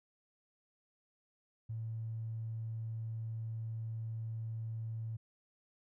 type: tone with tanh clipping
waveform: triangle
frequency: 112.5 Hz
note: A2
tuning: 39 cents sharp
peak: -37 dBFS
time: 1.69-5.17 s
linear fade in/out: 10 ms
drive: 2 dB
effects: none